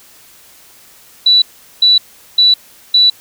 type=tone bursts; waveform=sine; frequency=3951 Hz; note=B7; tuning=in tune; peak=-5 dBFS; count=4; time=1.26-3.1 s; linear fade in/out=5 ms; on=160 ms; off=400 ms; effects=white hiss -43 dBFS RMS until 3.2 s